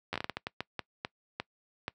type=slowing click train; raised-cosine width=0.3 ms; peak=-17 dBFS; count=14; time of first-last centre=0.13-1.881 s; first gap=11 ms; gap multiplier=1.37; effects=noise-tail reverb RT60 0.1 s tail -23 dB re dry + high-pass 80 Hz 12 dB/octave